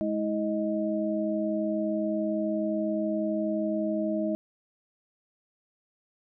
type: tone cluster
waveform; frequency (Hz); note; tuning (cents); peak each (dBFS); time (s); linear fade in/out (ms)
sine; 210.2 / 322 / 625; G#3 / E4 / D#5; +21 / -41 / +8; -30; 0.01-4.35; 0
effects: none